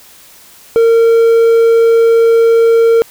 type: tone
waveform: triangle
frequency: 458.7 Hz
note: A#4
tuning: 28 cents flat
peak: -3 dBFS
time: 0.76-3.02 s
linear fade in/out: 0 ms
effects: white hiss -40 dBFS RMS until 3.1 s